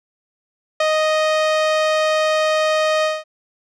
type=tone with ADSR envelope; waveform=sawtooth; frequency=622.3 Hz; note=D#5; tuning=in tune; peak=-9 dBFS; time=0.8-3.24 s; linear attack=5 ms; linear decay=11 ms; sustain=-2 dB; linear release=200 ms; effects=low-pass 5000 Hz 12 dB/octave

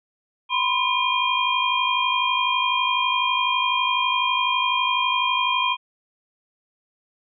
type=tone cluster; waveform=sine; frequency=987 / 1039 / 2431 / 3202 Hz; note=B5 / C6 / D#7 / G7; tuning=-1 / -12 / -41 / +36 cents; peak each=-24 / -24 / -25 / -25 dBFS; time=0.49-5.77 s; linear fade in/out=50 ms; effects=none

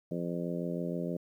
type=harmonic tone; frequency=86.4 Hz; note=F2; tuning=18 cents flat; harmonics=2 / 3 / 4 / 5 / 6 / 7; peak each=-35 / -39 / -40 / -42 / -41 / -42 dBFS; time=0.11-1.17 s; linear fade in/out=5 ms; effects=11-bit

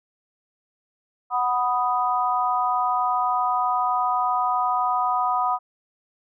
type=chord; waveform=sine; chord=B major; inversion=second; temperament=equal; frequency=740 / 987.8 / 1244.5 Hz; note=F#5 / B5 / D#6; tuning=0 / 0 / 0 cents; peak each=-24 dBFS; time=1.3-5.59 s; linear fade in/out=50 ms; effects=none

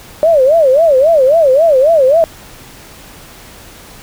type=tone with vibrato; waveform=sine; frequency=587.3 Hz; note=D5; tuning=in tune; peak=-5 dBFS; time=0.23-2.24 s; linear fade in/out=0 ms; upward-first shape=sine; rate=3.7 Hz; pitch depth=240 cents each way; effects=pink hiss -36 dBFS RMS until 4.02 s

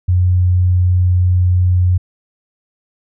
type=tone; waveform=sine; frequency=90.3 Hz; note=F#2; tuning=42 cents flat; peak=-9 dBFS; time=0.08-1.98 s; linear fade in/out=10 ms; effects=none

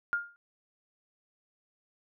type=tone with exponential decay; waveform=sine; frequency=1411 Hz; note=F6; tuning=17 cents sharp; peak=-23 dBFS; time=0.13-0.36 s; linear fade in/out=0 ms; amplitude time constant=50 ms; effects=none

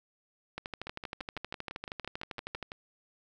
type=two click trains; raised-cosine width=0.3 ms; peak=-24 / -21 dBFS; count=12 / 27; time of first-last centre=0.87-2.719 / 0.58-2.627 s; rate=5.95 / 12.7 Hz; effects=none

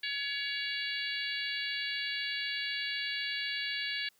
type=harmonic tone; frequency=564 Hz; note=C#5; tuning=30 cents sharp; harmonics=3 / 4 / 5 / 6 / 7 / 8; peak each=-38 / -39 / -40 / -41 / -41 / -42 dBFS; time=0.03-4.09 s; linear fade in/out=5 ms; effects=white hiss -69 dBFS RMS until 4.19 s + high-pass 80 Hz 12 dB/octave

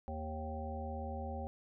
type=harmonic tone with a mistuned harmonic; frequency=77.78 Hz; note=D#2; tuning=in tune; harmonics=1 / 3 / 5 / 7 / 9 / 10; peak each=-41 / -46 / -52 / -46 / -54 / -45 dBFS; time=0.08-1.47 s; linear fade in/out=0 ms; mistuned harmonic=5; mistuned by=+16 cents; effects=none

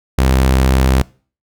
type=tone; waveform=sawtooth; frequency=65.41 Hz; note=C2; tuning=in tune; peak=-6 dBFS; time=0.18-1.02 s; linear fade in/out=5 ms; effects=noise-tail reverb RT60 0.4 s tail -23 dB re dry

